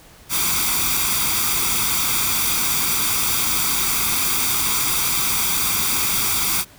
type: noise with comb filter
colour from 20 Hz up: white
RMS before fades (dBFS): -20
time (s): 0.29-6.65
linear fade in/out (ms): 50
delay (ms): 0.85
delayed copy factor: +0.7
effects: pink hiss -47 dBFS RMS until 6.78 s